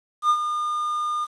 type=tone with ADSR envelope; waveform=triangle; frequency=1213 Hz; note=D#6; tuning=44 cents flat; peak=-12 dBFS; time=0.22-1.27 s; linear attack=77 ms; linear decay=66 ms; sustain=-9 dB; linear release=37 ms; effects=resampled to 24000 Hz + 8-bit